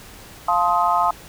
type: chord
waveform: sine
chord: F dominant seventh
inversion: none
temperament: just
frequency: 698.5 / 873.1 / 1047.7 / 1257.2 Hz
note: F5 / A5 / C6 / Eb6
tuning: 0 / -14 / +2 / +18 cents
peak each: -21 dBFS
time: 0.48-1.11 s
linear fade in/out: 5 ms
effects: pink hiss -42 dBFS RMS until 1.28 s